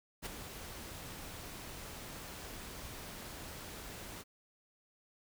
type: noise with ADSR envelope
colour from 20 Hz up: pink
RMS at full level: -39 dBFS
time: 0.22-4.24 s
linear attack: 39 ms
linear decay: 16 ms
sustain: -8 dB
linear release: 35 ms
effects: none